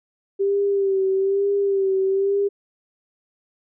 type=tone with vibrato; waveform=sine; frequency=392 Hz; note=G4; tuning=in tune; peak=-17 dBFS; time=0.39-2.49 s; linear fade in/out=20 ms; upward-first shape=sine; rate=1.1 Hz; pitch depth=43 cents each way; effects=none